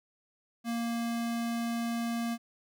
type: tone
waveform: square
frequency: 233.1 Hz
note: A#3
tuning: in tune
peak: -31 dBFS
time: 0.64-2.38 s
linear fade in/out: 50 ms
effects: none